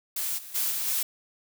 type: noise with level steps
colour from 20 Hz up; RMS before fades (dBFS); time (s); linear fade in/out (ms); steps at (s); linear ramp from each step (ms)
blue; -30 / -43 / -27 / -30 / -27; 0.16-1.03; 5; 0.37 / 0.54 / 0.7 / 0.86; 20
effects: none